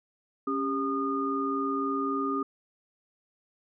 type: tone cluster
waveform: sine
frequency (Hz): 275.1 / 398.7 / 1223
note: C#4 / G4 / D#6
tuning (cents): -13 / +29 / -30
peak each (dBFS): -30 / -33 / -30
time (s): 0.47-2.43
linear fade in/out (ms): 5
effects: none